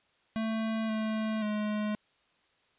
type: tone with pitch steps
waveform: square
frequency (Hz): 221.9 / 218.5 / 211.2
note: A3 / A3 / G#3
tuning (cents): +15 / -12 / +29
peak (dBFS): -30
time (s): 0.36-1.95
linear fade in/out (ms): 0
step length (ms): 530
effects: white hiss -69 dBFS RMS until 2.78 s + resampled to 8000 Hz